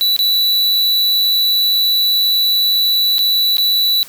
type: tone with dropouts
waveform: square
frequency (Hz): 3951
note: B7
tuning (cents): 0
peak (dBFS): -12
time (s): 0.01-4.03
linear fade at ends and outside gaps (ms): 0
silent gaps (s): 0.164-0.191 / 3.183-3.191 / 3.569-3.582
effects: white hiss -38 dBFS RMS until 4.08 s